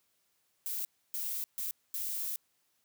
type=noise bursts at uneven times; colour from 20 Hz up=violet; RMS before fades=-36 dBFS; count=4; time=0.66-0.85 / 1.14-1.44 / 1.58-1.71 / 1.94-2.36 s; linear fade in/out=0 ms; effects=white hiss -75 dBFS RMS until 2.84 s + high-pass 60 Hz 12 dB/octave